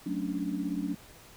sine chord, D major seventh, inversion first, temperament equal, 185 / 220 / 277.2 / 293.7 Hz, F#3 / A3 / C#4 / D4, 0 / 0 / 0 / 0 cents, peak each -35 / -38 / -35 / -34 dBFS, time 0.06-0.95 s, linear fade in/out 5 ms, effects pink hiss -53 dBFS RMS until 1.36 s

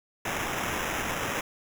white noise with sample-and-hold, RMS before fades -31 dBFS, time 0.25-1.41 s, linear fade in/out 5 ms, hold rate 4410 Hz, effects none

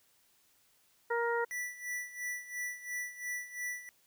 harmonic tone, 469.4 Hz, A#4, 12 cents sharp, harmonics 1 / 2 / 3 / 4, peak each -32 / -35 / -37 / -38 dBFS, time 1.1-1.45 s, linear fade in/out 10 ms
square tone with tremolo, 1966 Hz, B6, 8 cents flat, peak -35 dBFS, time 1.51-3.89 s, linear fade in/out 0 ms, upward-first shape sine, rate 2.9 Hz, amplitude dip 80%
effects white hiss -69 dBFS RMS until 4.06 s

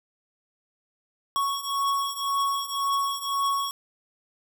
square beating tone pair, 1108.7 / 1110.6 Hz, C#6 / C#6, 0 / +3 cents, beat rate 1.9 Hz, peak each -30 / -27 dBFS, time 1.36-3.71 s, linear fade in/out 0 ms, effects none

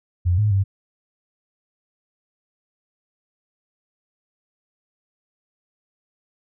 sine tone with pitch steps, 88.6 / 105.7 / 97.7 Hz, F2 / G#2 / G2, +25 / +31 / -5 cents, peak -15 dBFS, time 0.25-0.64 s, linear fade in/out 20 ms, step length 130 ms, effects none

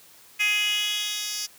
10% pulse tone with high-pass filter sweep, 417.9 Hz, G#4, 11 cents sharp, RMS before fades -26 dBFS, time 0.39-1.47 s, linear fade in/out 20 ms, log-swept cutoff 2400 to 4600 Hz, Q 5.4, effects white hiss -52 dBFS RMS until 1.58 s + high-pass 80 Hz 12 dB/octave

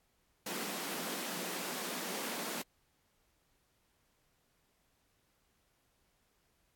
pink high-pass noise, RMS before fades -40 dBFS, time 0.46-2.62 s, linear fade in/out 5 ms, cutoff 170 Hz, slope 96 dB/octave, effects pink hiss -75 dBFS RMS until 6.75 s + AAC 64 kbps

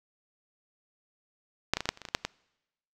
clicks, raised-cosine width 0.2 ms, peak -6 / -11 / -14 / -15 / -7 / -30 / -25 / -20 / -24 / -6 / -12 dBFS, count 11, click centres 1.736 / 1.77 / 1.806 / 1.856 / 1.89 / 1.974 / 2.017 / 2.052 / 2.087 / 2.149 / 2.25 s, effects noise-tail reverb RT60 1.0 s tail -26 dB re dry

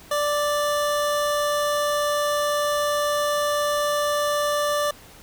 25% pulse tone, 587.3 Hz, D5, in tune, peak -17 dBFS, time 0.11-4.91 s, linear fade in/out 5 ms, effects pink hiss -47 dBFS RMS until 5.22 s

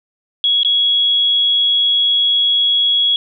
sine tone with dropouts, 3336 Hz, G#7, 7 cents sharp, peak -11 dBFS, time 0.44-3.16 s, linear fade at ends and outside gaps 1 ms, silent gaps 0.632-0.648 s, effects none

